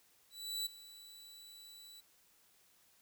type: tone with ADSR envelope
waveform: sawtooth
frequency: 3951 Hz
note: B7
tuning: in tune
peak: -32 dBFS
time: 0.3-2.01 s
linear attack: 360 ms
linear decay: 11 ms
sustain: -18 dB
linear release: 14 ms
effects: white hiss -69 dBFS RMS until 3.01 s